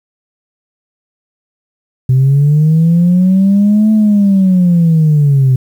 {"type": "linear two-way sweep", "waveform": "sine", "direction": "up then down", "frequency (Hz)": [127.2, 218.1, 127.2], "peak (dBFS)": -4, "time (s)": [2.09, 5.56], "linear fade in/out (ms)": 5, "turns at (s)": 3.92, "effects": ["tanh soft clip ceiling -3 dBFS", "7-bit"]}